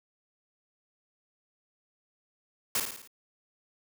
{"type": "noise with echo", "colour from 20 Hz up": "white", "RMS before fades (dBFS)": -28, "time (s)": [2.75, 2.8], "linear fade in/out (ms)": 2, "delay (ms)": 55, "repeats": 5, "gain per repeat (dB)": -5, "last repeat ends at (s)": 3.075, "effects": []}